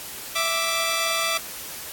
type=tone pair together; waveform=10% pulse; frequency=659.3 / 1174.7 Hz; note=E5 / D6; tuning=0 / 0 cents; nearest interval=minor seventh; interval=1000 cents; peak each=-16 dBFS; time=0.35-1.38 s; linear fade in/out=10 ms; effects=white hiss -36 dBFS RMS until 1.92 s + AAC 64 kbps